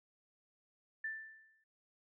sine tone with exponential decay, 1769 Hz, A6, 9 cents sharp, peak -36 dBFS, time 1.04-1.64 s, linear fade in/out 5 ms, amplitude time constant 130 ms, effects noise-tail reverb RT60 0.1 s tail -22 dB re dry

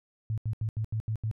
sine tone bursts, 109.8 Hz, A2, 3 cents flat, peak -27 dBFS, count 7, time 0.3-1.313 s, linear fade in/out 0 ms, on 77 ms, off 79 ms, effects none

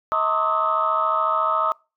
sine tone cluster, 638 / 911 / 1078 / 1210 / 1284 Hz, D#5 / A#5 / C#6 / D#6 / E6, +43 / -40 / -49 / -49 / -46 cents, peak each -26 / -27 / -26 / -25 / -21 dBFS, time 0.12-1.72 s, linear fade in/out 0 ms, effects noise-tail reverb RT60 0.3 s tail -24 dB re dry + tanh soft clip ceiling -9 dBFS

